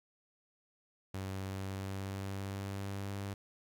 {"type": "tone with pitch glide", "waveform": "sawtooth", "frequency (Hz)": [95.8, 99.24], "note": ["G2", "G2"], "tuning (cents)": [-39, 22], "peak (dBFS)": -34, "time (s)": [1.14, 3.34], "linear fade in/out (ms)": 5, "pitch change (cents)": 61, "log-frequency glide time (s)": [1.28, 3.13], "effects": ["12-bit"]}